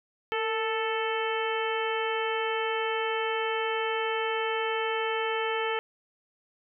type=harmonic tone with a mistuned harmonic; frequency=440 Hz; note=A4; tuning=in tune; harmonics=1 / 2 / 3 / 4 / 5 / 6 / 7; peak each=-30 / -33 / -35 / -36 / -37 / -38 / -38 dBFS; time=0.32-5.79 s; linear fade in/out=0 ms; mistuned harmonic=1; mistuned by=+45 cents; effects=none